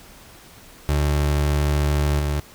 30% pulse tone with level steps, 73.3 Hz, D2, 3 cents flat, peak -15 / -18 dBFS, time 0.89-2.4 s, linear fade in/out 0 ms, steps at 2.19 s, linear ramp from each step 5 ms, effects pink hiss -46 dBFS RMS until 2.54 s

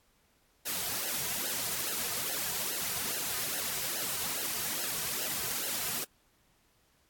white noise with flanger, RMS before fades -34 dBFS, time 0.65-6.05 s, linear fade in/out 20 ms, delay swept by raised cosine 0.84 to 3.64 ms, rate 2.4 Hz, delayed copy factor -0.9, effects pink hiss -69 dBFS RMS until 7.09 s + AAC 64 kbps

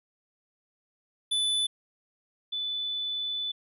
square / sine tone pair in turn, 3491 / 3491 Hz, A7 / A7, -14 / -14 cents, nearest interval unison, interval 0 cents, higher neither, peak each -25 / -29 dBFS, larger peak first, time 1.31-1.67 / 2.52-3.52 s, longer second, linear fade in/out 10 ms, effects resampled to 32000 Hz

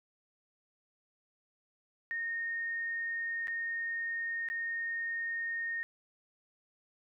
sine tone with dropouts, 1845 Hz, A#6, 18 cents flat, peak -33 dBFS, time 2.11-5.83 s, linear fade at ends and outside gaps 0 ms, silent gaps 3.472-3.481 / 4.487-4.5 s, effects none

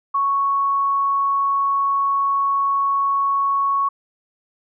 sine tone, 1108.7 Hz, C#6, in tune, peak -16 dBFS, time 0.14-3.89 s, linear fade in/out 10 ms, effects none

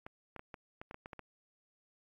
clicks, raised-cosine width 0.5 ms, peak -30 dBFS, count 10, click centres 0.065 / 0.363 / 0.394 / 0.542 / 0.815 / 0.911 / 0.944 / 1.059 / 1.132 / 1.193 s, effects AAC 64 kbps

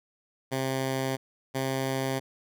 10% pulse tone pair in turn, 132.7 / 133.18 Hz, C3 / C3, +25 / +31 cents, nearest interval unison, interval 6 cents, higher second, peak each -19 dBFS, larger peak neither, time 0.51-1.17 / 1.54-2.2 s, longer neither, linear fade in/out 20 ms, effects none

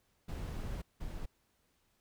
brown noise bursts at uneven times, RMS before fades -40 dBFS, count 2, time 0.28-0.82 / 1-1.26 s, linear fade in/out 10 ms, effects pink hiss -75 dBFS RMS until 2 s

